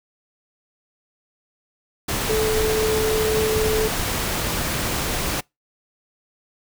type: tone in noise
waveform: sine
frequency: 435.2 Hz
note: A4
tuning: 19 cents flat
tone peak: -19 dBFS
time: 2.29-3.88 s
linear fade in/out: 10 ms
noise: pink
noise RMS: -24 dBFS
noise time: 2.08-5.41 s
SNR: +2 dB
effects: noise-tail reverb RT60 0.2 s tail -26 dB re dry